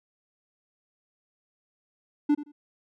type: tone with echo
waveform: triangle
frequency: 293.7 Hz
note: D4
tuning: in tune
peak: -16 dBFS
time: 2.29-2.35 s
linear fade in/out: 10 ms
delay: 85 ms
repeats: 2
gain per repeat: -15 dB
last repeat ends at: 2.52 s
effects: none

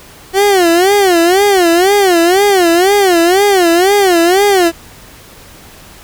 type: tone with vibrato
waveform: 30% pulse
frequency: 370 Hz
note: F#4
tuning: in tune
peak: -4 dBFS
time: 0.33-4.72 s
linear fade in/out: 50 ms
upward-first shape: sine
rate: 2 Hz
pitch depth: 180 cents each way
effects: pink hiss -37 dBFS RMS until 6.03 s

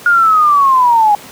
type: linear sweep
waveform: sine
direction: down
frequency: 1434 to 813 Hz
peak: -6 dBFS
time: 0.06-1.15 s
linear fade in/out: 2 ms
effects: pink hiss -34 dBFS RMS until 1.31 s + high-pass 150 Hz 12 dB/octave

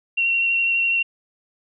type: tone with vibrato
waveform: sine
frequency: 2737 Hz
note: F7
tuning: 36 cents flat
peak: -17 dBFS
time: 0.17-1.03 s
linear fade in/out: 10 ms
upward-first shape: triangle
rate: 12 Hz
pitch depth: 18 cents each way
effects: none

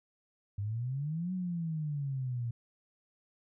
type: exponential two-way sweep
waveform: sine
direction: up then down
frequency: 98 to 187.3 to 115.8 Hz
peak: -32 dBFS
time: 0.58-2.51 s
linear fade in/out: 5 ms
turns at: 1.33 s
effects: none

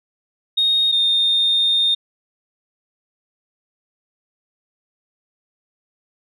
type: tone pair in turn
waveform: sine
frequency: 3717 / 3655 Hz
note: A#7 / A#7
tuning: -6 / -35 cents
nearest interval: unison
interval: 29 cents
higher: first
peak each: -13 dBFS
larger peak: neither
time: 0.57-0.92 / 0.92-1.95 s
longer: second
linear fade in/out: 10 ms
effects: tanh soft clip ceiling -9 dBFS

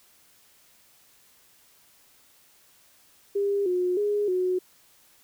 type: tone with pitch steps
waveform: sine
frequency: 401.6 / 360.8 / 413.1 / 366.4 Hz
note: G4 / F#4 / G#4 / F#4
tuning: +42 / -44 / -9 / -17 cents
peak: -22 dBFS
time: 3.35-4.59 s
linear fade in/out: 10 ms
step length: 310 ms
effects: white hiss -59 dBFS RMS until 5.23 s

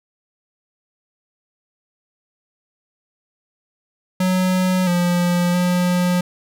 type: tone with pitch steps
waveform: square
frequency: 184.6 / 175.9 / 178.7 Hz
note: F#3 / F3 / F3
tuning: -4 / +13 / +40 cents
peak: -16 dBFS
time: 4.2-6.21 s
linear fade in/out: 5 ms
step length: 670 ms
effects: none

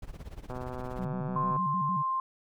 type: noise with tremolo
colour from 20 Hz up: brown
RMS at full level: -39 dBFS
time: 0.02-1.05 s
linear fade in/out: 5 ms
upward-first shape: sine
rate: 17 Hz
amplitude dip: 85%
type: click train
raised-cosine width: 1 ms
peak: -25 dBFS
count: 135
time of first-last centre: 0.5-1.563 s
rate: 126 Hz
type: tone with vibrato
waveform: sine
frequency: 164.81 Hz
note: E3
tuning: in tune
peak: -32 dBFS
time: 0.98-2.03 s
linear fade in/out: 20 ms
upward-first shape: square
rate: 6.6 Hz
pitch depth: 210 cents each way
type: tone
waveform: sine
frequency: 1051 Hz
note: C6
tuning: 7 cents sharp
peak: -27 dBFS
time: 1.36-2.2 s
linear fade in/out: 2 ms
effects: none

